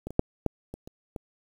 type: clicks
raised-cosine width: 2 ms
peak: -21 / -25 / -6 / -11 / -24 / -29 / -21 dBFS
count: 7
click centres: 0.07 / 0.106 / 0.194 / 0.463 / 0.74 / 0.875 / 1.162 s
effects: 8-bit